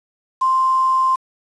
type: tone with quantisation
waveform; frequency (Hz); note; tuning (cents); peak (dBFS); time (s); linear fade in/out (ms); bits
sine; 1046.5; C6; 0; -13; 0.41-1.16; 10; 6
effects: resampled to 22050 Hz